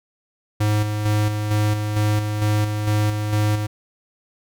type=tone with tremolo; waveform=square; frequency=105.6 Hz; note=G#2; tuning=29 cents sharp; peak=-17 dBFS; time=0.6-3.67 s; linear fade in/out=10 ms; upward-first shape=square; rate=2.2 Hz; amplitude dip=45%; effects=none